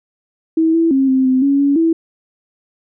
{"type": "tone with pitch steps", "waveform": "sine", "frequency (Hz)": [322.9, 330.3, 268.7, 262.4, 258.7, 278.7, 281.8, 328.1], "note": ["E4", "E4", "C4", "C4", "C4", "C#4", "C#4", "E4"], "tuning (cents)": [-36, 4, 46, 5, -19, 9, 29, -8], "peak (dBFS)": -10, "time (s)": [0.57, 1.93], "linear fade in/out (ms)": 5, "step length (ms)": 170, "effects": []}